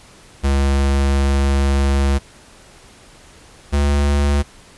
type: tone pair in turn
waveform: square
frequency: 69 / 71.43 Hz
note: C#2 / D2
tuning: -7 / -47 cents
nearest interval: minor second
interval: 60 cents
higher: second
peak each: -14 dBFS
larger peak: neither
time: 0.43-2.19 / 3.72-4.43 s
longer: first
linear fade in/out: 20 ms
effects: pink hiss -45 dBFS RMS until 4.77 s + resampled to 24000 Hz